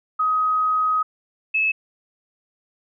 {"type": "tone pair in turn", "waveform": "sine", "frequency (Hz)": [1260, 2598], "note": ["D#6", "E7"], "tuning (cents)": [21, -26], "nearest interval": "octave + minor second", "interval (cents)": 1253, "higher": "second", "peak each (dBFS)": -17, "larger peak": "neither", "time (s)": [[0.19, 1.03], [1.54, 1.72]], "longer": "first", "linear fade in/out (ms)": 10, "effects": []}